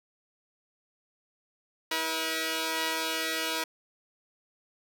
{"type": "tone pair together", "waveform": "5% pulse", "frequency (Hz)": [321.7, 482], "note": ["E4", "B4"], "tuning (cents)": [-42, -42], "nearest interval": "perfect fifth", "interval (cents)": 700, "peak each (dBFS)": -20, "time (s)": [1.91, 3.64], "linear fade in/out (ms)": 5, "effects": []}